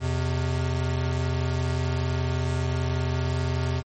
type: tone pair together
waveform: square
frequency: 83.5 / 128.62 Hz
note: E2 / C3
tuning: +23 / -29 cents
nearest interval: perfect fifth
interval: 748 cents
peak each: -27 dBFS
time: 0-3.83 s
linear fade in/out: 50 ms
effects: MP3 32 kbps